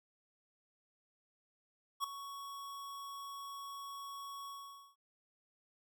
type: tone with ADSR envelope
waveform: square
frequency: 1114 Hz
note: C#6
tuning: 8 cents sharp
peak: -32 dBFS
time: 2-4.96 s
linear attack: 39 ms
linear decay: 6 ms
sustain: -13 dB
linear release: 490 ms
effects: none